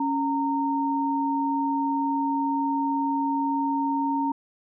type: tone pair together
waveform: sine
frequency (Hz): 277.5 / 921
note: C#4 / A#5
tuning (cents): +2 / -21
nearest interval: octave + major sixth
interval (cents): 2077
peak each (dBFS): -25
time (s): 0-4.32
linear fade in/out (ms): 5
effects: none